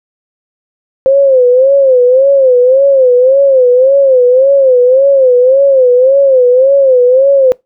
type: tone with vibrato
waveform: sine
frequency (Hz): 523.3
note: C5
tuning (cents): 0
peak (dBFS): -3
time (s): 1.06-7.52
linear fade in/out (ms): 0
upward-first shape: sine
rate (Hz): 1.8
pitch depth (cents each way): 110
effects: noise-tail reverb RT60 0.2 s tail -24 dB re dry